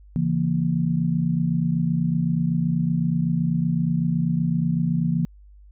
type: chord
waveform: sine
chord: A# diminished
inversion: first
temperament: just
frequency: 139.85 / 167.82 / 233.1 Hz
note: C#3 / E3 / A#3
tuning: +16 / +31 / 0 cents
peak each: -26 / -21 / -26 dBFS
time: 0.16-5.25 s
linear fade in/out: 0 ms
effects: added 50 Hz sine -45 dBFS peak until 5.71 s